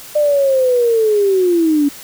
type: linear sweep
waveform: sine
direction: down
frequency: 604 to 280.1 Hz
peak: -10 dBFS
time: 0.15-1.89 s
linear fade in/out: 10 ms
effects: white hiss -35 dBFS RMS until 2.03 s